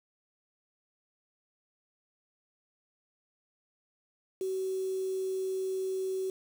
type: tone with quantisation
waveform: sine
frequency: 378.6 Hz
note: F#4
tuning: 40 cents sharp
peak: -30 dBFS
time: 4.41-6.3 s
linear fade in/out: 2 ms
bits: 8
effects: none